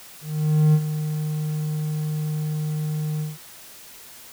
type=tone with ADSR envelope; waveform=triangle; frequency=153.2 Hz; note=D#3; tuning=27 cents flat; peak=-10 dBFS; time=0.21-3.38 s; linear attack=530 ms; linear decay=58 ms; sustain=-11 dB; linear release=170 ms; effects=white hiss -44 dBFS RMS until 4.32 s